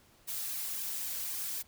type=noise with flanger; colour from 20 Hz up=blue; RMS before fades=-37 dBFS; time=0.27-1.63 s; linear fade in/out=20 ms; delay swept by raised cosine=1.4 to 3.3 ms; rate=3.8 Hz; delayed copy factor=-0.7; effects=pink hiss -63 dBFS RMS until 1.67 s